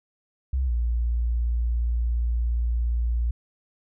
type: tone with pitch glide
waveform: sine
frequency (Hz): 65.41 to 58.61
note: C2 to A#1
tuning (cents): 0 to +10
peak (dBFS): -21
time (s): 0.53-3.31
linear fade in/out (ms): 5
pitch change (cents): -190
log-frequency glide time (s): 0.66-0.71
effects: none